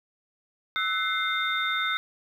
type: tone cluster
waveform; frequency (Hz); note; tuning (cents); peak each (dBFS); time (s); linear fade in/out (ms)
sine; 1307 / 1500 / 2099 / 3637; E6 / F#6 / C7 / A#7; -15 / +23 / +5 / -43; -30; 0.76-1.97; 0
effects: 9-bit